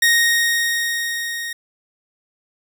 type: tone with level ramp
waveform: sawtooth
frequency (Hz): 1864.7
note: A#6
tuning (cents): 0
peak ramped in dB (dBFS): -8 to -22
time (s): 0.02-1.53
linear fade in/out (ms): 5
effects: none